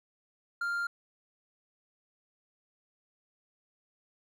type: tone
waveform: triangle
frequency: 1396.9 Hz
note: F6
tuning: in tune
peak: -28 dBFS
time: 0.61-0.87 s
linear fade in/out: 5 ms
effects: none